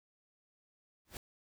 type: noise with exponential growth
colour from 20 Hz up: pink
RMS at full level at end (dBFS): -40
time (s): 1.05-1.17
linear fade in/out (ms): 1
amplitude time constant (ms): 24
effects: none